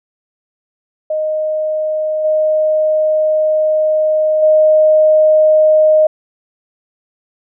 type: tone with level steps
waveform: sine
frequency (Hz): 620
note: D#5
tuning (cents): -6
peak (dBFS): -14 / -10 / -6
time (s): 1.1-6.07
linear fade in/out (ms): 5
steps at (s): 2.24 / 4.42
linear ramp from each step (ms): 10
effects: none